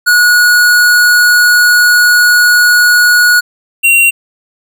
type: tone pair in turn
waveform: square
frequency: 1456 / 2749 Hz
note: F#6 / F7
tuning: -28 / -28 cents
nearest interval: major seventh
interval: 1100 cents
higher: second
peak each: -5 dBFS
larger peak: neither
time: 0.06-3.41 / 3.83-4.11 s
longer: first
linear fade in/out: 20 ms
effects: none